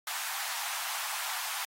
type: high-pass noise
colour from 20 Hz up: pink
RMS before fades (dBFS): -36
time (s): 0.07-1.65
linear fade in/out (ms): 2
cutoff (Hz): 750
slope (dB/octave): 48
effects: AAC 48 kbps